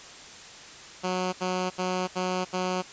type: tone bursts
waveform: 10% pulse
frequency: 183.5 Hz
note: F#3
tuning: 14 cents flat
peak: -18 dBFS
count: 5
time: 1.03-2.826 s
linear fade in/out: 20 ms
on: 300 ms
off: 74 ms
effects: white hiss -45 dBFS RMS until 2.92 s + resampled to 16000 Hz